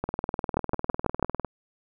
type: two click trains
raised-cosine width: 1 ms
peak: -13 / -9 dBFS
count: 29 / 5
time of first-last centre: 0.04-1.447 / 0.57-1.227 s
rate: 19.9 / 6.09 Hz
effects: none